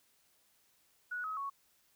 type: tone with pitch steps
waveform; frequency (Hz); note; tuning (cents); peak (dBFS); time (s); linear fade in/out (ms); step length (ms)
sine; 1465 / 1275.4 / 1110.3; F#6 / D#6 / C#6; -18 / +42 / +2; -36; 1.11-1.5; 10; 130
effects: white hiss -71 dBFS RMS until 1.95 s